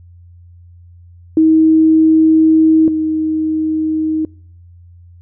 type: tone pair in turn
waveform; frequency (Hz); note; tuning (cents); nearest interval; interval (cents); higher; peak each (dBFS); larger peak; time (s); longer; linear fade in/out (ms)
sine; 317.8 / 314; D#4 / D#4; +37 / +16; unison; 21; first; -6 / -13; first; 1.37-2.88 / 2.88-4.25; first; 2
effects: noise-tail reverb RT60 0.6 s tail -26 dB re dry + added 87 Hz sine -38 dBFS peak until 5.21 s